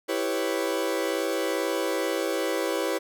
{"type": "chord", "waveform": "40% pulse", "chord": "C# half-diminished seventh", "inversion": "first", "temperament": "equal", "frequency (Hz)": [329.6, 392, 493.9, 554.4], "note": ["E4", "G4", "B4", "C#5"], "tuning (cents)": [0, 0, 0, 0], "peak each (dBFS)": -30, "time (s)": [0.08, 2.99], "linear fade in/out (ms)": 20, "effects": []}